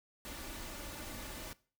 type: noise with comb filter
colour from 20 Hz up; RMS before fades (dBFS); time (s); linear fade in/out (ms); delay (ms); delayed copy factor
pink; -45; 0.25-1.53; 0; 3.4; +0.5
effects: noise-tail reverb RT60 0.4 s tail -20 dB re dry